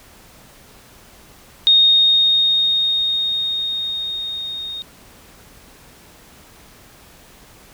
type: tone with level ramp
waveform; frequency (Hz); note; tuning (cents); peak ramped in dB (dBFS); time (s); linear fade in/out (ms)
sine; 3708; A#7; -10; -8 to -26; 1.67-4.82; 0
effects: pink hiss -46 dBFS RMS until 7.73 s